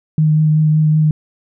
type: tone with vibrato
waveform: sine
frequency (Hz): 154.5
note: D#3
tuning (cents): -12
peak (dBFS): -9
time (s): 0.18-1.11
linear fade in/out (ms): 2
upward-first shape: triangle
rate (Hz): 5.3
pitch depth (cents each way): 17
effects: none